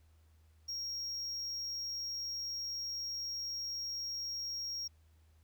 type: tone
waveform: triangle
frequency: 5588 Hz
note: F8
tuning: in tune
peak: -36 dBFS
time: 0.68-4.88 s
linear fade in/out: 10 ms
effects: added 79 Hz sine -62 dBFS peak until 5.43 s + pink hiss -75 dBFS RMS until 5.43 s